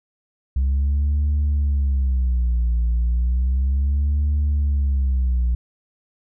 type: tone with vibrato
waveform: sine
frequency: 65.41 Hz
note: C2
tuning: in tune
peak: -14 dBFS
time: 0.56-5.55 s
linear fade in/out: 5 ms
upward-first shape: sine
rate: 0.33 Hz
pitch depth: 200 cents each way
effects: tanh soft clip ceiling -15 dBFS